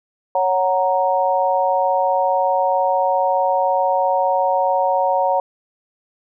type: chord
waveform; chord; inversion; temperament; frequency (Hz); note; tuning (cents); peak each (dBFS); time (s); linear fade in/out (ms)
sine; F# major; second; equal; 554.4 / 740 / 932.3; C#5 / F#5 / A#5; 0 / 0 / 0; -19; 0.35-5.4; 2
effects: none

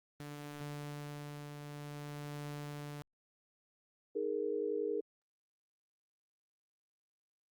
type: tone with tremolo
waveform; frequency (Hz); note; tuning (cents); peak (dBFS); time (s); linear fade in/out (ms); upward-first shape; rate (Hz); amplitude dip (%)
sawtooth; 146.3; D3; -6; -37; 0.2-3.02; 0; triangle; 0.55; 40
type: chord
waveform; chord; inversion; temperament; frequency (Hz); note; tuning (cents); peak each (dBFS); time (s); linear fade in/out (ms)
sine; D# suspended fourth; none; equal; 311.1 / 415.3 / 466.2; D#4 / G#4 / A#4; 0 / 0 / 0; -42 / -36 / -37; 4.15-5.01; 10
effects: Opus 24 kbps

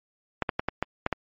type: clicks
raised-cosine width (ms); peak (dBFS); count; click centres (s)
0.5; -10; 7; 0.423 / 0.492 / 0.595 / 0.686 / 0.826 / 1.064 / 1.127
effects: MP3 32 kbps

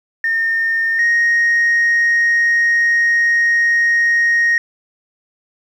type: tone pair in turn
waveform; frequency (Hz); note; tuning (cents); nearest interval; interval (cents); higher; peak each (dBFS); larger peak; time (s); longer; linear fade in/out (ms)
sine; 1823 / 1868.8; A#6 / A#6; -39 / +4; unison; 43; second; -13 / -9; second; 0.24-0.99 / 0.99-4.58; second; 2
effects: tanh soft clip ceiling -9 dBFS + 8-bit

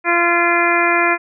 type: harmonic tone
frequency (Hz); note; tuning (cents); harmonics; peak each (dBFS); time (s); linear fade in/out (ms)
344.2; F4; -25; 1 / 2 / 3 / 4 / 5 / 6 / 7; -20 / -20 / -20 / -20 / -20 / -20 / -20; 0.04-1.18; 50
effects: none

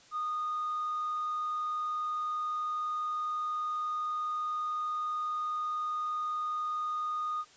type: tone with tanh clipping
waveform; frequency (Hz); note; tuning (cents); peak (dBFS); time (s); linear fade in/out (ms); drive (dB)
triangle; 1232; D#6; -17; -31; 0.11-7.45; 50; 5
effects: white hiss -58 dBFS RMS until 7.56 s + resampled to 16000 Hz

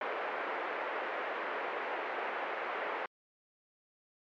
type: band-pass noise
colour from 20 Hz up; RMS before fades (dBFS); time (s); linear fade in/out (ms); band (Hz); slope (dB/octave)
pink; -37; 0.01-3.06; 2; 420 to 2200; 24
effects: MP3 96 kbps

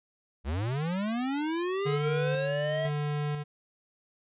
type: linear sweep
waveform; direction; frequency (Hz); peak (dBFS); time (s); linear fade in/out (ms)
square; up; 61.74 to 659.3; -29; 0.44-2.9; 50
type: tone with tremolo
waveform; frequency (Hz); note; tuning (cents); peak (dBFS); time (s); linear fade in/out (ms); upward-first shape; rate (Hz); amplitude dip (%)
square; 147.6; D3; +9; -29; 1.85-3.44; 20; square; 1; 40
effects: resampled to 8000 Hz

